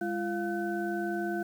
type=tone cluster; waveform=sine; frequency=204.2 / 342.4 / 701 / 1512 Hz; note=G#3 / F4 / F5 / F#6; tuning=-29 / -34 / +6 / +37 cents; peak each=-36 / -32 / -36 / -38 dBFS; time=0.01-1.43 s; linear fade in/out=5 ms; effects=9-bit